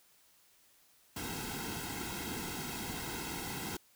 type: noise with comb filter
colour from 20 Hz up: pink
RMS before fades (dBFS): -40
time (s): 1.16-3.77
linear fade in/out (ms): 5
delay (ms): 1.7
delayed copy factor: -0.85
effects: white hiss -66 dBFS RMS until 3.95 s